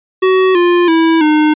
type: tone with pitch steps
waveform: square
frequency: 375.4 / 350.3 / 326.8 / 304.9 Hz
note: F#4 / F4 / E4 / D#4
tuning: +25 / +5 / -15 / -35 cents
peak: -8 dBFS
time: 0.22-1.54 s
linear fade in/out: 10 ms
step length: 330 ms
effects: resampled to 8000 Hz